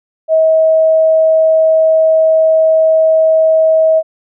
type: tone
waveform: sine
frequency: 639 Hz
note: D#5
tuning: 46 cents sharp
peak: -6 dBFS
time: 0.28-4.03 s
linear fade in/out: 50 ms
effects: none